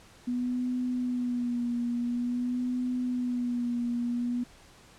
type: tone with vibrato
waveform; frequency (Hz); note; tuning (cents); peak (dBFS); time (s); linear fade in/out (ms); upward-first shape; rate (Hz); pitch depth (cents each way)
sine; 244.7; B3; -16; -27; 0.27-4.44; 10; sine; 0.48; 39
effects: pink hiss -55 dBFS RMS until 4.98 s + low-pass 9000 Hz 12 dB/octave